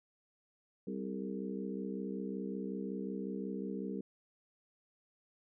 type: harmonic tone with a mistuned harmonic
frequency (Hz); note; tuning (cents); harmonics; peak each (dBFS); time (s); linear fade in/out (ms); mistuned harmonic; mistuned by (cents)
65.41; C2; 0; 3 / 4 / 5 / 6 / 7; -40 / -43 / -46 / -45 / -46; 0.87-4.01; 5; 6; +49
effects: none